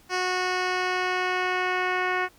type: tone with low-pass filter sweep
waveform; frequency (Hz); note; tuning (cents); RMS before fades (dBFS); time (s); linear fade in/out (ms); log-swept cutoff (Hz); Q
10% pulse; 366.1; F#4; -18; -26; 0.09-2.29; 50; 5200 to 2200; 1.4
effects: pink hiss -57 dBFS RMS until 2.38 s